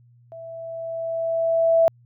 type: tone with level ramp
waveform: sine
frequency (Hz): 660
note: E5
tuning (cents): +2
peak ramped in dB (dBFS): -36 to -12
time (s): 0.32-1.88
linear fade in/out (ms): 0
effects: added 120 Hz sine -51 dBFS peak until 2.05 s